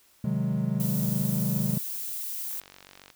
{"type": "chord", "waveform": "triangle", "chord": "Ab dominant seventh", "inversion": "first", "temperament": "equal", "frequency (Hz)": [130.81, 155.56, 185, 207.7], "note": ["C3", "Eb3", "Gb3", "Ab3"], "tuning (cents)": [0, 0, 0, 0], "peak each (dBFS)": [-28, -29, -28, -28], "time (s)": [0.24, 1.78], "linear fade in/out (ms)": 5}
{"type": "noise", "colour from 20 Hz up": "violet", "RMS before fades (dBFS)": -34, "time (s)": [0.8, 2.6], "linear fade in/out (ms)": 0}
{"type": "click train", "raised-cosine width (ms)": 0.2, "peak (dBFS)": -29, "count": 29, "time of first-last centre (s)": [2.51, 3.102], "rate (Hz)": 47.3}
{"effects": ["white hiss -61 dBFS RMS until 3.15 s"]}